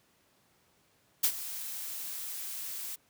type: noise with ADSR envelope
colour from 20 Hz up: blue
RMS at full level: -24 dBFS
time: 1.23-2.96 s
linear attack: 11 ms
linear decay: 71 ms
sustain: -15 dB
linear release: 15 ms
effects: pink hiss -68 dBFS RMS until 3.09 s + high-pass 100 Hz 12 dB/octave